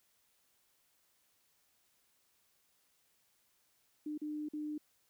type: tone with dropouts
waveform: sine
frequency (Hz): 301.2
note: D4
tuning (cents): +44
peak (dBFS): -37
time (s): 4.06-4.78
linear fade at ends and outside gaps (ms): 5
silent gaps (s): 4.178-4.216 / 4.487-4.534
effects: white hiss -74 dBFS RMS until 5.09 s